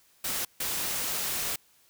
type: noise bursts at uneven times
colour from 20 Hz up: white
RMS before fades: -31 dBFS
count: 2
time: 0.24-0.45 / 0.6-1.56 s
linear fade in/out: 5 ms
effects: white hiss -63 dBFS RMS until 1.89 s